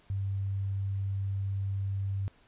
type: tone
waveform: sine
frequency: 98 Hz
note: G2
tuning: in tune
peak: -29 dBFS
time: 0.1-2.28 s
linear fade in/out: 0 ms
effects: pink hiss -63 dBFS RMS until 2.47 s + resampled to 8000 Hz